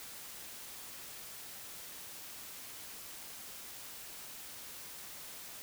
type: silence
effects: white hiss -48 dBFS RMS until 5.62 s